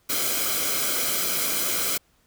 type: noise with comb filter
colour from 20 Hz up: white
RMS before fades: -25 dBFS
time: 0.09-1.98 s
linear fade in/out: 10 ms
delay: 1.1 ms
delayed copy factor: -0.7
effects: pink hiss -64 dBFS RMS until 2.26 s